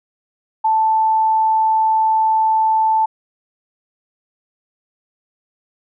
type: tone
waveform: sine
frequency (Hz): 880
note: A5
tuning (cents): 0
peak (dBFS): -12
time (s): 0.64-3.06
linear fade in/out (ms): 10
effects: none